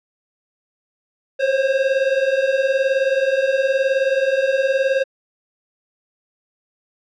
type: beating tone pair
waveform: square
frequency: 523.3 / 542.3 Hz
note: C5 / C#5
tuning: 0 / -38 cents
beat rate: 19 Hz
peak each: -21 / -18 dBFS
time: 1.39-5.04 s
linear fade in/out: 20 ms
effects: low-pass 3000 Hz 12 dB/octave